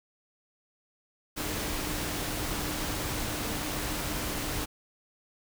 sine tone in noise, 301.7 Hz, D4, 47 cents sharp, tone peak -41 dBFS, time 1.36-4.66 s, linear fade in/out 20 ms, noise pink, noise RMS -33 dBFS, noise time 1.36-4.66 s, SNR -11 dB, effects none

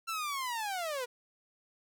sawtooth linear sweep, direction down, 1362 to 471.8 Hz, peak -30 dBFS, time 0.07-1.06 s, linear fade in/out 20 ms, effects none

